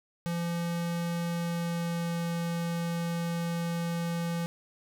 square tone with pitch glide, 170.6 to 169.52 Hz, F3 to E3, -40 to +49 cents, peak -30 dBFS, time 0.26-4.46 s, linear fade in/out 0 ms, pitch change -11 cents, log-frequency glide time 1.29-2.26 s, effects none

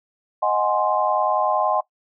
sine chord, Ab dominant seventh, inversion second, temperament equal, 622.3 / 740 / 830.6 / 1046.5 Hz, Eb5 / Gb5 / Ab5 / C6, 0 / 0 / 0 / 0 cents, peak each -23 dBFS, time 0.42-1.81 s, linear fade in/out 10 ms, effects noise-tail reverb RT60 0.1 s tail -19 dB re dry

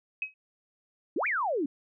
sine tone with exponential decay, 2547 Hz, D#7, 40 cents sharp, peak -25 dBFS, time 0.22-0.34 s, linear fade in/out 2 ms, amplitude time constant 25 ms
sine exponential two-way sweep, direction up then down, 259.9 to 2489 to 259.9 Hz, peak -26 dBFS, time 1.16-1.66 s, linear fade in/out 5 ms, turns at 1.27 s
effects none

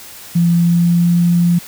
sine tone with pitch glide, 170.8 to 172.98 Hz, F3 to F3, -38 to -16 cents, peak -9 dBFS, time 0.35-1.59 s, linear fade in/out 10 ms, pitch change +22 cents, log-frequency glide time 0.51-1.17 s, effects white hiss -35 dBFS RMS until 1.67 s

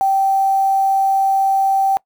sine tone with quantisation, 778 Hz, G5, 13 cents flat, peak -12 dBFS, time 0.01-1.97 s, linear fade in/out 0 ms, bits 6, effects noise-tail reverb RT60 0.1 s tail -23 dB re dry

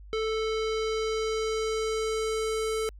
square tone with low-pass filter sweep, 440 Hz, A4, in tune, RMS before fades -29 dBFS, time 0.13-2.89 s, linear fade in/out 0 ms, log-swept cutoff 3900 to 10000 Hz, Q 1.4, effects added 50 Hz sine -44 dBFS peak until 2.99 s

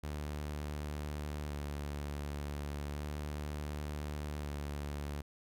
sawtooth tone with vibrato, 73.42 Hz, D2, in tune, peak -34 dBFS, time 0.03-5.22 s, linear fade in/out 10 ms, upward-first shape square, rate 0.34 Hz, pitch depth 19 cents each way, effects none

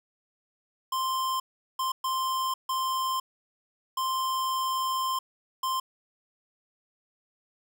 square tone bursts at uneven times, 1046.5 Hz, C6, in tune, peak -27 dBFS, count 6, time 0.92-1.4 / 1.79-1.92 / 2.04-2.54 / 2.69-3.2 / 3.97-5.19 / 5.63-5.8 s, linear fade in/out 5 ms, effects none

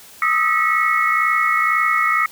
sine tone cluster, 1239 / 1301 / 1934 / 2193 Hz, D#6 / E6 / B6 / C#7, -8 / -23 / -37 / -19 cents, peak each -20 dBFS, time 0.22-2.26 s, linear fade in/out 2 ms, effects white hiss -43 dBFS RMS until 2.31 s

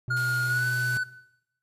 triangle tone, 123.9 Hz, B2, 6 cents sharp, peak -28 dBFS, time 0.08-0.97 s, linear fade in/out 0 ms
triangle tone with pitch glide, 1425 to 1498.4 Hz, F6 to F#6, +34 to +21 cents, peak -22 dBFS, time 0.1-1.04 s, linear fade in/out 10 ms, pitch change +87 cents, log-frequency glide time 0.45-0.65 s
white noise, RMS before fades -41 dBFS, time 0.16-0.98 s, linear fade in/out 10 ms
effects noise-tail reverb RT60 0.8 s tail -17 dB re dry + resampled to 32000 Hz

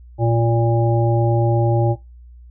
harmonic tone with a mistuned harmonic, 116 Hz, A#2, 8 cents flat, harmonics 1 / 3 / 5 / 7, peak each -16 / -21 / -23 / -24 dBFS, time 0.18-1.96 s, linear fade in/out 50 ms, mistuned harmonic 1, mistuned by +16 cents, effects noise-tail reverb RT60 0.2 s tail -17 dB re dry + added 60 Hz sine -39 dBFS peak until 2.5 s

